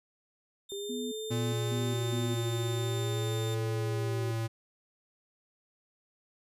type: tone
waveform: sawtooth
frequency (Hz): 3600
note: A7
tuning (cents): +39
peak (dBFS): -38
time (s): 0.69-3.55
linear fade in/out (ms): 10
type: tone with vibrato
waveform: sine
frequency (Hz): 395.9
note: G4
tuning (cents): +17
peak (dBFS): -36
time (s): 0.72-4.31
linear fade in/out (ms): 0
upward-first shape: sine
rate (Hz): 0.44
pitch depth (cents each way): 170
type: tone bursts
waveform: sine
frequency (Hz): 246.9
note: B3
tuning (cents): 0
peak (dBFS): -35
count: 4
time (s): 0.89-2.35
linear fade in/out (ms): 10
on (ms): 230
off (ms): 180
type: tone with pitch glide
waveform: square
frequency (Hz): 117 to 113.41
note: A#2 to A#2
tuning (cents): +7 to -47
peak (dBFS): -31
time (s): 1.3-4.48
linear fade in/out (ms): 20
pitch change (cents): -54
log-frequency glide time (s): 1.73-3.43
effects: resampled to 32000 Hz